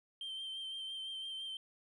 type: tone with vibrato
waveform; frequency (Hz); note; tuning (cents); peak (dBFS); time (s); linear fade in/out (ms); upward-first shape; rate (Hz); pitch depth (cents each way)
sine; 3136; G7; 0; -38; 0.21-1.57; 2; triangle; 5.9; 28
effects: tanh soft clip ceiling -39 dBFS